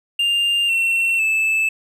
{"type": "tone with pitch steps", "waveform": "triangle", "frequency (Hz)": [2800, 2711, 2625], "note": ["F7", "E7", "E7"], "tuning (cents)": [4, 48, -8], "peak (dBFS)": -14, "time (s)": [0.19, 1.69], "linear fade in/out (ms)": 5, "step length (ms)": 500, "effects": []}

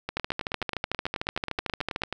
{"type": "two click trains", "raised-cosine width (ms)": 0.3, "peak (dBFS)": [-14, -12], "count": [20, 26], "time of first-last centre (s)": [[0.09, 2.126], [0.17, 2.036]], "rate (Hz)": [9.33, 13.4], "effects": []}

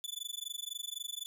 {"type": "tone with amplitude modulation", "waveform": "sawtooth", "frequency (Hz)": 3478, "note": "A7", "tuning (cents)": -21, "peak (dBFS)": -32, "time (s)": [0.04, 1.26], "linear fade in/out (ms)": 0, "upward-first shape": "sine", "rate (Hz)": 23.9, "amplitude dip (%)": 100, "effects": []}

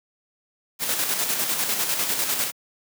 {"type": "noise with tremolo", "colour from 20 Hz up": "white", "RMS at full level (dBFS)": -23, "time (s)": [0.79, 2.52], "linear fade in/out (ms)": 50, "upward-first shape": "square", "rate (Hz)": 10, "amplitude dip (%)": 40, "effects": ["high-pass 150 Hz 12 dB/octave"]}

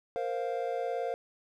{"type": "chord", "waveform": "triangle", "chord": "Bb suspended second", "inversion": "none", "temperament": "just", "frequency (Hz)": [466.2, 524.4, 699.2], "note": ["Bb4", "C5", "F5"], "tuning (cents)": [0, 4, 2], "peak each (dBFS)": -33, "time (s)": [0.16, 1.14], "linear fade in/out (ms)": 0, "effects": []}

